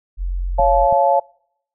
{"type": "tone", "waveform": "sine", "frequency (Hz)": 44.59, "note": "F1", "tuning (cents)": 37, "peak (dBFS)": -19, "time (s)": [0.17, 0.88], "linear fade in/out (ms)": 50}
{"type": "chord", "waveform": "sine", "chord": "Db augmented", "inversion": "none", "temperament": "just", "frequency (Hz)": [554.4, 693, 866.2], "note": ["Db5", "F5", "A5"], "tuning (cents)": [0, -14, -27], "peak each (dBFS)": -16, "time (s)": [0.58, 1.2], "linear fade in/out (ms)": 10}
{"type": "clicks", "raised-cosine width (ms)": 5, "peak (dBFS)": -19, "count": 2, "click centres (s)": [0.597, 0.926]}
{"effects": ["noise-tail reverb RT60 0.7 s tail -26 dB re dry"]}